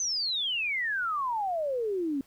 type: exponential sweep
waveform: sine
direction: down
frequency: 6272 to 264.7 Hz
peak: -27 dBFS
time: 0-2.21 s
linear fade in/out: 2 ms
effects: pink hiss -62 dBFS RMS until 2.26 s